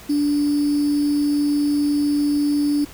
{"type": "tone with sample-and-hold", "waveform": "sine", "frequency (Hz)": 291.2, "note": "D4", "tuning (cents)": -15, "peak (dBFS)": -16, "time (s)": [0.09, 2.85], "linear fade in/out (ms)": 10, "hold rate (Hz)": 4900, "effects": ["pink hiss -42 dBFS RMS until 2.93 s"]}